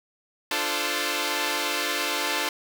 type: chord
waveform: 5% pulse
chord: D minor seventh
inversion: none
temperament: equal with one note detuned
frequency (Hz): 293.7 / 346 / 440 / 523.3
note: D4 / F4 / A4 / C5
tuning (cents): 0 / -16 / 0 / 0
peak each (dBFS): -19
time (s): 0.51-2.49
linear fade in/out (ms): 2
effects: none